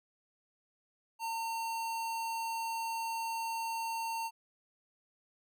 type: tone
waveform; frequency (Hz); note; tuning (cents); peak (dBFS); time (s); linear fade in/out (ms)
square; 910; A#5; -42; -35; 1.19-4.31; 50
effects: none